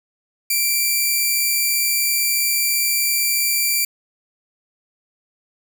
5% pulse tone, 2349 Hz, D7, in tune, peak -7 dBFS, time 0.5-3.85 s, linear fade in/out 5 ms, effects none

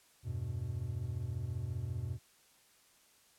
triangle chord, E minor, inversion none, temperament equal with one note detuned, 83.12 / 98 / 123.47 Hz, E2 / G2 / B2, +15 / 0 / 0 cents, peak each -40 / -38 / -37 dBFS, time 0.23-2.19 s, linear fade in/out 50 ms, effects white hiss -66 dBFS RMS until 3.38 s + low-pass 12000 Hz 12 dB/octave

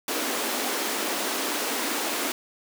pink high-pass noise, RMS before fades -28 dBFS, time 0.08-2.32 s, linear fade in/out 2 ms, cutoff 240 Hz, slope 48 dB/octave, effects none

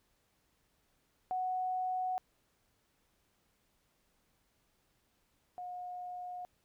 sine tone pair in turn, 740 / 720.6 Hz, F#5 / F#5, 0 / -46 cents, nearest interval unison, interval 46 cents, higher first, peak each -32 / -40 dBFS, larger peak first, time 1.31-2.18 / 5.58-6.45 s, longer neither, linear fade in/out 0 ms, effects pink hiss -75 dBFS RMS until 6.64 s

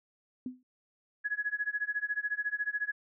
sine tone with exponential decay, 252.9 Hz, B3, 41 cents sharp, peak -31 dBFS, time 0.46-0.63 s, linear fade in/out 2 ms, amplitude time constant 36 ms
sine tone with tremolo, 1681 Hz, G#6, 20 cents sharp, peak -27 dBFS, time 1.24-2.92 s, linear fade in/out 20 ms, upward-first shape sine, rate 14 Hz, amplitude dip 95%
effects none

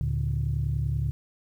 sine tone cluster, 72.8 / 112.5 / 143 Hz, D2 / A2 / D3, -15 / +39 / -46 cents, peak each -28 dBFS, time 0.01-1.11 s, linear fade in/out 0 ms, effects tanh soft clip ceiling -17 dBFS + 10-bit

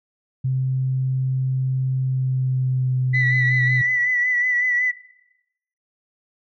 sine tone with pitch glide, 130.81 to 127.23 Hz, C3 to C3, 0 to -48 cents, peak -18 dBFS, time 0.44-3.82 s, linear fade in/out 10 ms, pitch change -48 cents, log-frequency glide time 2.01-3.44 s
sine tone with vibrato, 1975.5 Hz, B6, in tune, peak -17 dBFS, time 3.13-4.92 s, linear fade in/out 20 ms, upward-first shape sine, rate 5.4 Hz, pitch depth 36 cents each way
effects noise-tail reverb RT60 0.9 s tail -19 dB re dry + tanh soft clip ceiling -9 dBFS

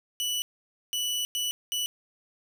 sawtooth tone bursts at uneven times, 2960 Hz, F#7, in tune, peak -24 dBFS, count 4, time 0.2-0.42 / 0.93-1.25 / 1.35-1.51 / 1.72-1.86 s, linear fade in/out 0 ms, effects none

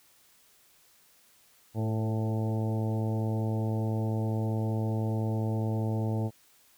harmonic tone with a mistuned harmonic, 110 Hz, A2, in tune, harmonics 1 / 2 / 3 / 4 / 5 / 6 / 7 / 8, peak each -28 / -34 / -38 / -40 / -42 / -44 / -45 / -46 dBFS, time 1.74-6.31 s, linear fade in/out 50 ms, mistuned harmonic 4, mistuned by +18 cents, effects white hiss -62 dBFS RMS until 6.77 s

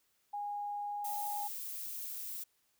sine tone with pitch glide, 821 to 825.8 Hz, G#5 to G#5, -20 to -10 cents, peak -36 dBFS, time 0.33-1.48 s, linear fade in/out 10 ms, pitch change +10 cents, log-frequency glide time 0.84-1.21 s
violet noise, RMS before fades -42 dBFS, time 1.04-2.44 s, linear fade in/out 10 ms
effects white hiss -75 dBFS RMS until 2.79 s

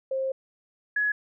sine tone pair in turn, 531 / 1685.8 Hz, C5 / G#6, +25 / +25 cents, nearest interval octave + minor sixth, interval 2000 cents, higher second, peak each -25 / -22 dBFS, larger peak second, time 0.11-0.32 / 0.96-1.12 s, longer first, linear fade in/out 5 ms, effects none

